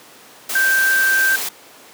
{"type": "tone in noise", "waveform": "sine", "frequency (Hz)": 1568, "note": "G6", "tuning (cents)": 0, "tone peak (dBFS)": -13, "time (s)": [0.55, 1.36], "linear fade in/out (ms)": 5, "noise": "white", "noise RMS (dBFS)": -24, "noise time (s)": [0.49, 1.49], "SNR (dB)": 8, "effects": ["pink hiss -43 dBFS RMS until 1.93 s", "high-pass 300 Hz 12 dB/octave"]}